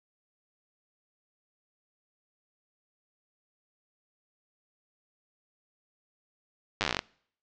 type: slowing click train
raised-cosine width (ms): 0.2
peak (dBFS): -9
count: 13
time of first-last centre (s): 6.81-6.991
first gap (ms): 9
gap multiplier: 1.09
effects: noise-tail reverb RT60 0.6 s tail -25 dB re dry + low-pass 5000 Hz 12 dB/octave